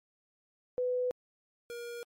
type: tone pair in turn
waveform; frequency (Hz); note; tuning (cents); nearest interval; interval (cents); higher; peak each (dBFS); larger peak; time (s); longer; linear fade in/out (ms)
sine / square; 498.9 / 474.9; B4 / A#4; +17 / +32; minor second; 85; first; -28 / -40; first; 0.78-1.11 / 1.7-2.03; neither; 0
effects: MP3 64 kbps